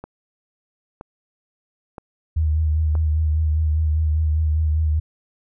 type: click train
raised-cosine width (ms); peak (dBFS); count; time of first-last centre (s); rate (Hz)
1; -20; 4; 0.04-2.953; 1.03
type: tone with vibrato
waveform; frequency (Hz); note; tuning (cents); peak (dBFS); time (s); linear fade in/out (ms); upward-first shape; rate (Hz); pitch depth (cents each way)
sine; 77.78; D#2; 0; -16; 2.36-5; 10; sine; 5; 37
effects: none